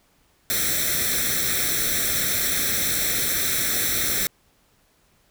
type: noise with comb filter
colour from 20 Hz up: white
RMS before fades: -23 dBFS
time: 0.5-4.27 s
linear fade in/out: 0 ms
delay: 0.52 ms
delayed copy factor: +0.85
effects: pink hiss -62 dBFS RMS until 5.3 s